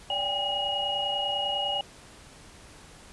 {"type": "tone cluster", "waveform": "sine", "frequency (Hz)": [578, 781, 811, 2887], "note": ["D5", "G5", "G#5", "F#7"], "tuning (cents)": [-28, -7, -41, -43], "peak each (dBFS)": [-35, -34, -34, -28], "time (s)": [0.1, 1.81], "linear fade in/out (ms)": 2, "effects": ["pink hiss -50 dBFS RMS until 3.12 s", "resampled to 24000 Hz"]}